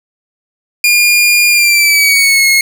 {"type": "tone with pitch glide", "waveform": "sawtooth", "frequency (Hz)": [2419, 2168], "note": ["D#7", "C#7"], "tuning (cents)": [-49, -39], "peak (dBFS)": -3, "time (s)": [0.84, 2.61], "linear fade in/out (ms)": 2, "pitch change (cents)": -190, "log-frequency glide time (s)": [1.49, 2.47], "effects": []}